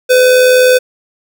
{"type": "tone with amplitude modulation", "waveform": "square", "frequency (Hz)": 505, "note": "B4", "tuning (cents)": 39, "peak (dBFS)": -4, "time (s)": [0.09, 0.79], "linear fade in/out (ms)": 20, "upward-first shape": "sine", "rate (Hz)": 79.9, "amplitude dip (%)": 35, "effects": []}